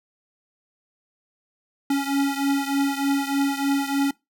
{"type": "beating tone pair", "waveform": "square", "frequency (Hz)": [277.2, 280.5], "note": ["C#4", "C#4"], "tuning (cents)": [0, 21], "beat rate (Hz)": 3.3, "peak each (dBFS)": [-23, -26], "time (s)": [1.9, 4.11], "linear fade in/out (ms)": 5, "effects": ["noise-tail reverb RT60 0.2 s tail -22 dB re dry"]}